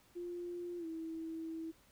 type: tone with pitch glide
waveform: sine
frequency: 350 to 324.7 Hz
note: F4 to E4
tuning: +4 to -26 cents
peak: -40 dBFS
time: 0.15-1.72 s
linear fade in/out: 20 ms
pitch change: -130 cents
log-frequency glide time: 0.78-0.86 s
effects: pink hiss -67 dBFS RMS until 1.91 s